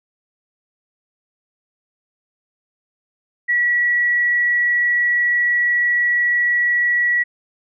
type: tone with frequency modulation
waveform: sine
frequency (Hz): 1934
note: B6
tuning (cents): -37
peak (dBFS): -14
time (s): 3.48-7.24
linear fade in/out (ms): 20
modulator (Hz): 26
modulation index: 0.31
effects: none